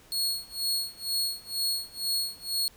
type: tone with tremolo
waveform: sawtooth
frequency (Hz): 4331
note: C#8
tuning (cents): -41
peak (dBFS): -22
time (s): 0.12-2.68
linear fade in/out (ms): 0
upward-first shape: sine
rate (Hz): 2.1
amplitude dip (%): 95
effects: pink hiss -56 dBFS RMS until 2.76 s